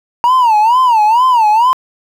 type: tone with vibrato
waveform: triangle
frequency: 932.3 Hz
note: A#5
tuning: in tune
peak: -4 dBFS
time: 0.24-1.73 s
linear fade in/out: 0 ms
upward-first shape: sine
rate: 2.2 Hz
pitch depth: 180 cents each way
effects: tanh soft clip ceiling 0 dBFS + 7-bit